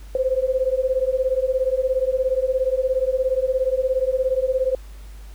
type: beating tone pair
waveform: sine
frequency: 511 / 528 Hz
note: C5 / C5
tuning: -41 / +16 cents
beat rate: 17 Hz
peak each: -21 dBFS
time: 0.15-4.75 s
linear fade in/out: 2 ms
effects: added 50 Hz sine -36 dBFS peak until 5.34 s + pink hiss -51 dBFS RMS until 5.34 s